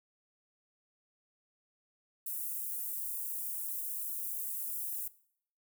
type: high-pass noise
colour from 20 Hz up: white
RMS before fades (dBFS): -38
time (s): 2.26-5.08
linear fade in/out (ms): 5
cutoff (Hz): 10000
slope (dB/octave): 24
effects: noise-tail reverb RT60 0.6 s tail -19 dB re dry